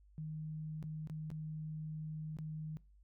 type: tone with dropouts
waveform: sine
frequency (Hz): 155.56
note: D#3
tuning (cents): 0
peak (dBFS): -40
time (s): 0.18-2.77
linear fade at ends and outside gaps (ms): 0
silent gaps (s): 0.827-0.839 / 1.073-1.098 / 1.303-1.315 / 2.369-2.387
effects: noise-tail reverb RT60 0.3 s tail -21 dB re dry + added 50 Hz sine -61 dBFS peak until 3.03 s